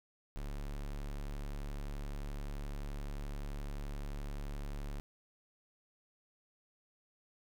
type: tone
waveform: square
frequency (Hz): 35.79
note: D1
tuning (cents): -44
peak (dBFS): -39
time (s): 0.36-5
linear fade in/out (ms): 0
effects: none